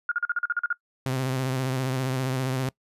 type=tone bursts; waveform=sine; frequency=1423 Hz; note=F6; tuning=32 cents sharp; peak=-21 dBFS; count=10; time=0.09-0.728 s; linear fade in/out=2 ms; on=26 ms; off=42 ms
type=tone with vibrato; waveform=sawtooth; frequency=130.6 Hz; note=C3; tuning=3 cents flat; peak=-21 dBFS; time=1.06-2.69 s; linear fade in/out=0 ms; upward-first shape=sine; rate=15 Hz; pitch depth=46 cents each way
effects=noise-tail reverb RT60 0.1 s tail -23 dB re dry + resampled to 32000 Hz